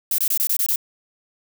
violet noise bursts, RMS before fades -20 dBFS, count 7, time 0.11-0.759 s, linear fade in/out 2 ms, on 73 ms, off 23 ms, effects none

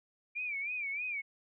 sine tone with vibrato, 2349 Hz, D7, in tune, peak -34 dBFS, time 0.35-1.22 s, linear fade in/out 20 ms, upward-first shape sine, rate 3.2 Hz, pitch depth 120 cents each way, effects none

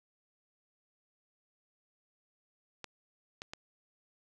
clicks, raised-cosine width 0.2 ms, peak -24 dBFS, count 3, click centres 2.843 / 3.419 / 3.535 s, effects none

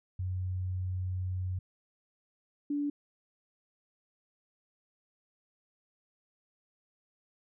sine tone pair in turn, 92.1 / 289.3 Hz, F#2 / D4, -7 / -26 cents, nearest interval octave + minor sixth, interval 1981 cents, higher second, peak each -31 / -29 dBFS, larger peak second, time 0.19-1.59 / 2.7-2.9 s, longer first, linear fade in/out 5 ms, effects none

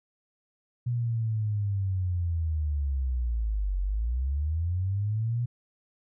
sine linear two-way sweep, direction down then up, 122.3 to 45.4 to 122.3 Hz, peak -25 dBFS, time 0.86-5.46 s, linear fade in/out 10 ms, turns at 3.8 s, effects none

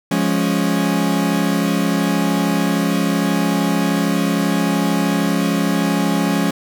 40% pulse chord, Db major, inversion first, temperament equal, 174.61 / 207.7 / 277.2 Hz, F3 / Ab3 / Db4, 0 / 0 / 0 cents, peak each -19 dBFS, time 0.11-6.51 s, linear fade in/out 5 ms, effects none

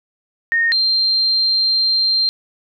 sine tone pair in turn, 1845 / 4166 Hz, A#6 / C8, -18 / -8 cents, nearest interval octave + major second, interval 1410 cents, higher second, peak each -13 dBFS, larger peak neither, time 0.52-0.72 / 0.72-2.29 s, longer second, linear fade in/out 0 ms, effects none

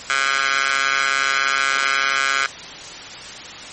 15% pulse tone with high-pass filter, 136.6 Hz, C#3, 25 cents flat, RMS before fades -19 dBFS, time 0.1-2.46 s, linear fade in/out 0 ms, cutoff 1600 Hz, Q 2.9, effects white hiss -34 dBFS RMS until 3.72 s + MP3 32 kbps

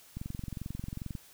click train, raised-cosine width 5 ms, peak -25 dBFS, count 23, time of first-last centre 0.17-1.152 s, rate 22.4 Hz, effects white hiss -57 dBFS RMS until 1.33 s

